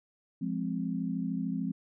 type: chord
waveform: sine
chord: F minor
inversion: none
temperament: equal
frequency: 174.61 / 207.7 / 261.6 Hz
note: F3 / Ab3 / C4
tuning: 0 / 0 / 0 cents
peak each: -34 / -35 / -34 dBFS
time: 0.41-1.72 s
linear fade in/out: 10 ms
effects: none